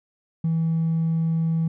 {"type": "tone with hard clipping", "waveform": "sine", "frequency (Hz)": 163.3, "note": "E3", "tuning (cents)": -16, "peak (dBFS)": -20, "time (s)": [0.44, 1.68], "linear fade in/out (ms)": 5, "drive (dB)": 1, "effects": []}